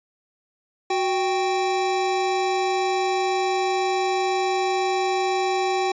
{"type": "tone pair together", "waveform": "square", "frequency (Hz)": [370, 784], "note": ["F#4", "G5"], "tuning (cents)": [0, 0], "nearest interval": "octave + minor second", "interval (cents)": 1300, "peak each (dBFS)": -24, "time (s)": [0.9, 5.92], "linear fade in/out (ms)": 5, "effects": ["resampled to 16000 Hz"]}